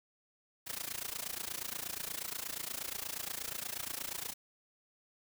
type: noise with amplitude modulation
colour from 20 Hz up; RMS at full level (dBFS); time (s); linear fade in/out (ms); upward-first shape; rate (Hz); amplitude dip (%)
white; -37; 0.66-4.34; 20; sine; 28.4; 90
effects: none